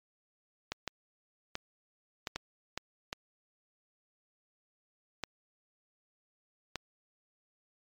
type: clicks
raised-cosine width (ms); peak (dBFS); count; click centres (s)
0.2; -17; 9; 0.72 / 0.877 / 1.554 / 2.272 / 2.36 / 2.776 / 3.129 / 5.237 / 6.757
effects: MP3 96 kbps